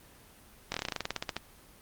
slowing click train, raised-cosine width 0.2 ms, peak -14 dBFS, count 16, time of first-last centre 0.72-1.366 s, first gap 22 ms, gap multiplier 1.09, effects pink hiss -56 dBFS RMS until 1.81 s + Opus 24 kbps

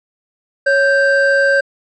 triangle tone pair together, 554.4 / 1568.1 Hz, C#5 / G6, 0 / 0 cents, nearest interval octave + tritone, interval 1800 cents, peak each -11 dBFS, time 0.66-1.61 s, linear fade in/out 10 ms, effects resampled to 22050 Hz

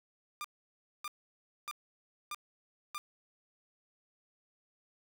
sawtooth tone bursts, 1199 Hz, D6, 36 cents sharp, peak -34 dBFS, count 5, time 0.41-2.98 s, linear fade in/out 0 ms, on 34 ms, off 600 ms, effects none

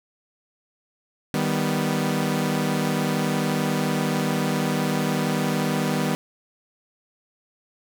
sawtooth chord, Eb augmented, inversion none, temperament equal, 155.56 / 196 / 246.9 Hz, Eb3 / G3 / B3, 0 / 0 / 0 cents, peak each -22 dBFS, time 1.34-6.15 s, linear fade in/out 0 ms, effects none

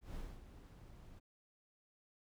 brown noise with ADSR envelope, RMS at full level -45 dBFS, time 0.01-1.2 s, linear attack 140 ms, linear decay 240 ms, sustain -11 dB, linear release 18 ms, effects none

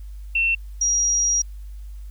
sine tone pair in turn, 2700 / 5721 Hz, E7 / F8, +41 / +41 cents, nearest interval octave + minor second, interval 1300 cents, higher second, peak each -17 dBFS, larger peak neither, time 0.35-0.55 / 0.81-1.42 s, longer second, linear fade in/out 5 ms, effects added 50 Hz sine -33 dBFS peak until 2.1 s + white hiss -60 dBFS RMS until 2.1 s

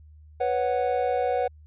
triangle chord, B suspended second, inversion none, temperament equal, 493.9 / 554.4 / 740 Hz, B4 / C#5 / F#5, 0 / 0 / 0 cents, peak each -24 / -27 / -24 dBFS, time 0.4-1.48 s, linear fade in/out 10 ms, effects added 76 Hz sine -47 dBFS peak until 1.66 s + resampled to 8000 Hz

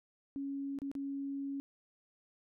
sine tone with dropouts, 277.2 Hz, C#4, in tune, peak -36 dBFS, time 0.36-1.6 s, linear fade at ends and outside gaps 0 ms, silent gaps 0.788-0.818 / 0.915-0.952 s, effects none

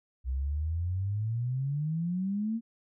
sine exponential sweep, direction up, 62.3 to 233.1 Hz, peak -28 dBFS, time 0.24-2.61 s, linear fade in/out 50 ms, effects none

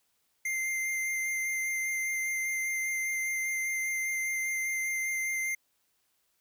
square tone with vibrato, 2093 Hz, C7, in tune, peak -30 dBFS, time 0.45-5.55 s, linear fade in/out 5 ms, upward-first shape sine, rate 5 Hz, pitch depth 11 cents each way, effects white hiss -74 dBFS RMS until 6.4 s

